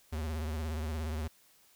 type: tone with vibrato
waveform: square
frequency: 77.78 Hz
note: D#2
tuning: in tune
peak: -34 dBFS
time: 0.12-1.28 s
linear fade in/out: 10 ms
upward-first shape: sine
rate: 17 Hz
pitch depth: 91 cents each way
effects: white hiss -64 dBFS RMS until 1.75 s